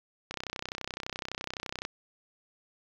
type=click train; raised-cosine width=0.2 ms; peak=-17 dBFS; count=50; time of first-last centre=0.31-1.851 s; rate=31.8 Hz; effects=low-pass 6000 Hz 12 dB/octave + 8-bit